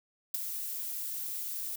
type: noise with ADSR envelope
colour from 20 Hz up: violet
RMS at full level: -28 dBFS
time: 0.34-1.76 s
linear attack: 5 ms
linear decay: 15 ms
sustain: -9 dB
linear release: 8 ms
effects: none